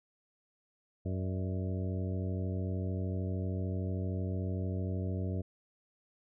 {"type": "harmonic tone with a mistuned harmonic", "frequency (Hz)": 93.2, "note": "F#2", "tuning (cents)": 13, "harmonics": [1, 2, 3, 4, 5, 6, 7], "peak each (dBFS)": [-33, -39, -43, -45, -47, -49, -50], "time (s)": [1.05, 5.42], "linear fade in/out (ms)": 10, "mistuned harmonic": 6, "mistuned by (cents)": 73, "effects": []}